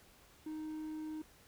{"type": "tone", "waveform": "triangle", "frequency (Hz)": 310.7, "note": "D#4", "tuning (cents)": -2, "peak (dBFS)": -38, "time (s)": [0.46, 1.22], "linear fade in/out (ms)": 5, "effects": ["pink hiss -63 dBFS RMS until 1.47 s"]}